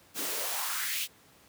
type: noise with high-pass filter sweep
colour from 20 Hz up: white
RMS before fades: -33 dBFS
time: 0.14-1.08 s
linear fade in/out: 50 ms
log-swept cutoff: 240 to 3100 Hz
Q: 2.7
effects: pink hiss -59 dBFS RMS until 1.48 s + high-pass 100 Hz 12 dB/octave